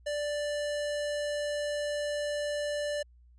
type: tone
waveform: square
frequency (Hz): 587.3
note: D5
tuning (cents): 0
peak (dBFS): -31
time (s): 0.06-3.03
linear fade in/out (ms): 10
effects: added 60 Hz sine -55 dBFS peak until 3.38 s + resampled to 22050 Hz